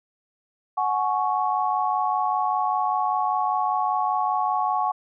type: chord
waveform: sine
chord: F# suspended second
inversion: none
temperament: equal with one note detuned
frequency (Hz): 740 / 845.1 / 1108.7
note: F#5 / G#5 / C#6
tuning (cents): 0 / +30 / 0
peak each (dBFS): -25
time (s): 0.77-4.92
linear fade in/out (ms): 10
effects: none